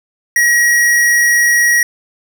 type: tone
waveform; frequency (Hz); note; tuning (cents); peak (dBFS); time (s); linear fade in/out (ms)
square; 1904; A#6; +36; -9; 0.36-1.83; 2
effects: none